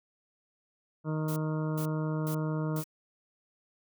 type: harmonic tone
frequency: 155.56 Hz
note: D#3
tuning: in tune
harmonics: 1 / 2 / 3 / 4 / 6 / 7 / 8 / 9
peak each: -30 / -36 / -40 / -42 / -46 / -47 / -48 / -49 dBFS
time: 1.04-2.84 s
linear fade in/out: 50 ms
type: noise bursts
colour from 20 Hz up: blue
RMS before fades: -42 dBFS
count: 4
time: 1.28-2.842 s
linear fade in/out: 5 ms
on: 83 ms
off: 410 ms
effects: none